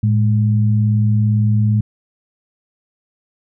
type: tone pair together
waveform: sine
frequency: 110 / 207.7 Hz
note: A2 / G#3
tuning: 0 / 0 cents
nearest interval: major seventh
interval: 1100 cents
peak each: -12 / -19 dBFS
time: 0.03-1.81 s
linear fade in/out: 5 ms
effects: none